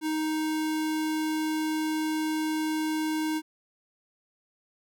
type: tone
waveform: square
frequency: 312.1 Hz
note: D#4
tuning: 5 cents sharp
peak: -27 dBFS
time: 0.01-3.42 s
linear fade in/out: 50 ms
effects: none